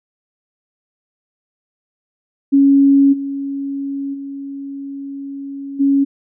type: tone with level steps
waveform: sine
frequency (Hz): 277.2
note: C#4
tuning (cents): 0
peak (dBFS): -7 / -20 / -25 / -10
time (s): 2.52-6.05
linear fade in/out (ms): 20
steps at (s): 3.12 / 4.13 / 5.79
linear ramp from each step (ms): 20
effects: none